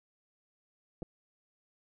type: clicks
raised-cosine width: 2 ms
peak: -28 dBFS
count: 2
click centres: 1.022 / 1.028 s
effects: none